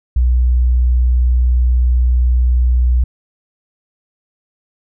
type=tone; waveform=sine; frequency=61.5 Hz; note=B1; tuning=7 cents flat; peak=-9 dBFS; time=0.16-3.04 s; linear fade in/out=5 ms; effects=none